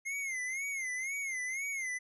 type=tone with vibrato; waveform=square; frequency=2118 Hz; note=C7; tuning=21 cents sharp; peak=-35 dBFS; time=0.05-1.99 s; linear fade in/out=20 ms; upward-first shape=sine; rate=2 Hz; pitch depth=110 cents each way; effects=resampled to 24000 Hz